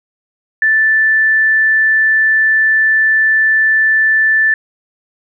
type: tone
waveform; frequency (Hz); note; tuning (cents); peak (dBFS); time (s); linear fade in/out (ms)
sine; 1760; A6; 0; -8; 0.62-4.54; 2
effects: none